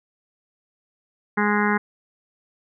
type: harmonic tone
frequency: 207.7 Hz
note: G#3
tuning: in tune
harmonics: 1 / 2 / 4 / 5 / 6 / 7 / 8 / 9 / 10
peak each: -22 / -26 / -27 / -27 / -31 / -27 / -28 / -29 / -32 dBFS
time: 1.37-1.78 s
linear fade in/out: 10 ms
effects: none